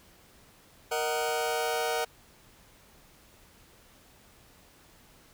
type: chord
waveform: sawtooth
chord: D# minor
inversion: second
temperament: just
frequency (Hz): 466.7 / 622.3 / 746.7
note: A#4 / D#5 / F#5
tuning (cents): +2 / 0 / +16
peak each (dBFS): -27 / -30 / -28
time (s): 0.91-2.05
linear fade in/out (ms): 10
effects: pink hiss -58 dBFS RMS until 5.33 s